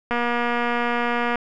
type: click train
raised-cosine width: 0.5 ms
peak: -9 dBFS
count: 299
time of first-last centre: 0.11-1.357 s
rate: 239 Hz
effects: none